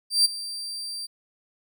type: tone with ADSR envelope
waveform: 35% pulse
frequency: 4699 Hz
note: D8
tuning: in tune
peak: -13 dBFS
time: 0.1-1.07 s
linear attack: 150 ms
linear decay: 16 ms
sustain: -17 dB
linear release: 20 ms
effects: none